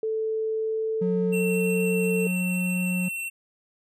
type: tone with pitch glide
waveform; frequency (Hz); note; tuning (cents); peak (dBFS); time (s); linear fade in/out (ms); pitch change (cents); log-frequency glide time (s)
sine; 440 to 444.9; A4 to A4; 0 to +19; -24; 0.03-2.27; 2; +19; 0.55-1.62
type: tone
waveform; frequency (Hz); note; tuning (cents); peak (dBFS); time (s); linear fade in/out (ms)
triangle; 181.2; F#3; -36; -22; 1.01-3.09; 10
type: tone with vibrato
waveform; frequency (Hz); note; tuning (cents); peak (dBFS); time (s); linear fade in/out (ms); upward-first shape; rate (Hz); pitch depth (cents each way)
square; 2707; E7; +45; -30; 1.32-3.3; 20; triangle; 12; 8
effects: none